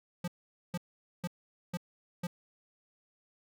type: tone bursts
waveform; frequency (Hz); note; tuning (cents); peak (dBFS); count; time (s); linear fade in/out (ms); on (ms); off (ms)
square; 175.6; F3; +10; -33; 5; 0.24-2.27; 5; 38; 460
effects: none